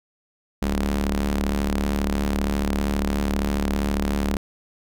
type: ring-modulated tone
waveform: sawtooth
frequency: 72.7 Hz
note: D2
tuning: 17 cents flat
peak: -14 dBFS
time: 0.62-4.37 s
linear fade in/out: 0 ms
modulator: 128 Hz
effects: none